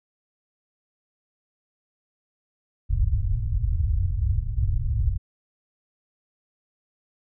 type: low-pass noise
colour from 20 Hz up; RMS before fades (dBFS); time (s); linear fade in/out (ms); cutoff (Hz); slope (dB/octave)
white; -23; 2.89-5.18; 20; 110; 48
effects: none